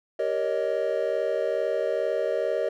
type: chord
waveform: triangle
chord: Eb dominant seventh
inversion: first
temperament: just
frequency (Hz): 388.9 / 466.7 / 560 / 622.3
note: G4 / Bb4 / Db5 / Eb5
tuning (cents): -14 / +2 / +18 / 0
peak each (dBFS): -30 / -27 / -27 / -26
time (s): 0.19-2.69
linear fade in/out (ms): 5
effects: none